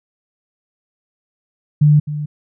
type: tone with echo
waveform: sine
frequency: 149 Hz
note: D3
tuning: 25 cents sharp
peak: -7 dBFS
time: 1.81-2 s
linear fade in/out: 10 ms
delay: 260 ms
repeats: 1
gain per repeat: -13 dB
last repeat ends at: 2.26 s
effects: none